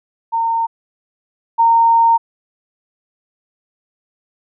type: tone pair in turn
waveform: sine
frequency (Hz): 915 / 920.3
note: A#5 / A#5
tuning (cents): -32 / -22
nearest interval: unison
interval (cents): 10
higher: second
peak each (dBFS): -14 / -8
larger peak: second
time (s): 0.32-0.67 / 1.58-2.18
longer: second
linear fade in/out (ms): 20
effects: none